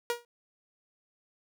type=tone with exponential decay; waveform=sawtooth; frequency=476.4 Hz; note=A#4; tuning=38 cents sharp; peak=-21 dBFS; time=0.1-0.25 s; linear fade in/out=1 ms; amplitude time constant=32 ms; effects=none